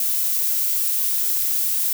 violet noise, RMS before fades -21 dBFS, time 0-1.93 s, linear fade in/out 2 ms, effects none

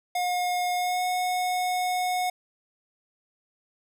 square tone with pitch glide, 718 to 728.9 Hz, F5 to F#5, +48 to -26 cents, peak -25 dBFS, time 0.15-2.3 s, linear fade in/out 5 ms, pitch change +26 cents, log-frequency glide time 0.75-1.03 s, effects none

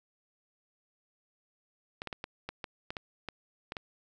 clicks, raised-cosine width 0.3 ms, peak -21 dBFS, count 11, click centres 2.019 / 2.073 / 2.128 / 2.241 / 2.49 / 2.642 / 2.905 / 2.968 / 3.287 / 3.721 / 3.768 s, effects none

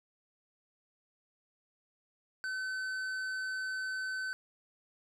sine tone with tanh clipping, 1523 Hz, F#6, 50 cents sharp, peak -36 dBFS, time 2.44-4.33 s, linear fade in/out 0 ms, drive 10 dB, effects none

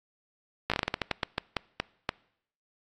slowing click train, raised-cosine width 0.3 ms, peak -10 dBFS, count 15, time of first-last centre 0.7-2.091 s, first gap 16 ms, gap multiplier 1.25, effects noise-tail reverb RT60 0.7 s tail -25 dB re dry + AAC 32 kbps

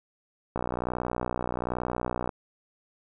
click train, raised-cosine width 1 ms, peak -15 dBFS, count 107, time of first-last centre 0.56-2.292 s, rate 61.2 Hz, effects none

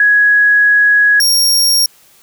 sine / sawtooth tone pair in turn, 1670 / 5572 Hz, G#6 / F8, +9 / -5 cents, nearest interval octave + major sixth, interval 2086 cents, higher second, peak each -6 dBFS, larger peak neither, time 0-1.2 / 1.2-1.86 s, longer first, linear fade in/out 2 ms, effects white hiss -47 dBFS RMS until 2.22 s

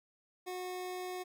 25% pulse tone, 365.1 Hz, F#4, 23 cents flat, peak -35 dBFS, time 0.46-1.24 s, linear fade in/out 20 ms, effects 12-bit

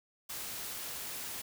white noise, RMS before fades -41 dBFS, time 0.29-1.42 s, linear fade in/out 10 ms, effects none

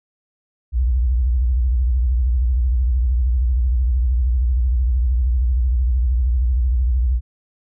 sine tone with vibrato, 61.74 Hz, B1, in tune, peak -14 dBFS, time 0.72-7.21 s, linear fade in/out 50 ms, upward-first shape sine, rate 13 Hz, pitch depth 170 cents each way, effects none

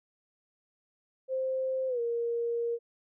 sine tone with pitch glide, 523.3 to 468.9 Hz, C5 to A#4, 0 to +10 cents, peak -28 dBFS, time 1.28-2.79 s, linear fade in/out 50 ms, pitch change -190 cents, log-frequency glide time 1.88-2 s, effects none

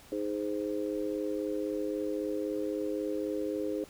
sine chord, Ab major, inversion second, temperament just, 311.5 / 415.3 / 519.1 Hz, Eb4 / Ab4 / C5, +2 / 0 / -14 cents, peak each -34 / -35 / -36 dBFS, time 0.12-3.84 s, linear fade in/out 2 ms, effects pink hiss -55 dBFS RMS until 3.89 s

